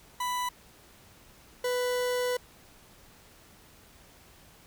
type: tone pair in turn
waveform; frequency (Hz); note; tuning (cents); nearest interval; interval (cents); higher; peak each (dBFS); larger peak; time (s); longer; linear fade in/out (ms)
40% pulse; 991 / 495.5; B5 / B4; +6 / +6; octave; 1200; first; -28 / -26; second; 0.2-0.49 / 1.64-2.37; second; 5
effects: pink hiss -56 dBFS RMS until 4.66 s